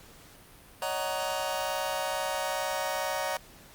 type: chord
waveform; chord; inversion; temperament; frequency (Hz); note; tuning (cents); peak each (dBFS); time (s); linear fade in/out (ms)
sawtooth; D# minor seventh; third; just; 560 / 622.3 / 746.7 / 933.4; C#5 / D#5 / F#5 / A#5; +18 / 0 / +16 / +2; -31; 0.82-3.37; 2
effects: pink hiss -53 dBFS RMS until 3.74 s + Opus 48 kbps